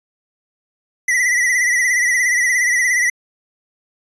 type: tone with vibrato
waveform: square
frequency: 1971 Hz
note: B6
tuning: 4 cents flat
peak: -14 dBFS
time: 1.08-3.1 s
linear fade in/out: 5 ms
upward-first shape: sine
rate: 17 Hz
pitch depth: 67 cents each way
effects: resampled to 22050 Hz